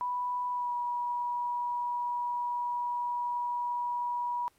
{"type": "tone with pitch glide", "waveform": "sine", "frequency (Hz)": [986, 967.9], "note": ["B5", "B5"], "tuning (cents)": [-3, -35], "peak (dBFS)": -29, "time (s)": [0.01, 4.48], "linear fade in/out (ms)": 0, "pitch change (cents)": -32, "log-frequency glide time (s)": [0.51, 0.74], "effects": ["pink hiss -68 dBFS RMS until 4.58 s", "MP3 64 kbps"]}